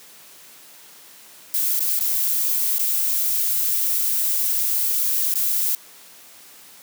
violet noise with dropouts, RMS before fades -21 dBFS, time 1.54-5.75 s, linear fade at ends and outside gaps 0 ms, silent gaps 1.793-1.805 / 1.991-2.009 / 2.783-2.794 / 5.34-5.356 s, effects white hiss -46 dBFS RMS until 6.82 s + high-pass 150 Hz 12 dB/octave

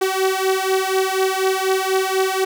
sawtooth beating tone pair, 378.1 / 382.2 Hz, F#4 / G4, +38 / -44 cents, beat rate 4.1 Hz, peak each -16 dBFS, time 0.01-2.45 s, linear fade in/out 10 ms, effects none

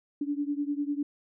sine beating tone pair, 285.5 / 295.5 Hz, D4 / D4, -49 / +11 cents, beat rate 10 Hz, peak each -30 / -32 dBFS, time 0.21-1.03 s, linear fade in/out 5 ms, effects none

